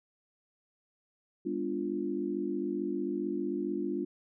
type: chord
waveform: sine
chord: G# diminished seventh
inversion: none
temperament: equal with one note detuned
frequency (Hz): 202.3 / 246.9 / 293.7 / 349.2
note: G#3 / B3 / D4 / F4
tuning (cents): -45 / 0 / 0 / 0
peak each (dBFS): -38 / -39 / -35 / -34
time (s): 1.45-4.05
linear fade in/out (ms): 10
effects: none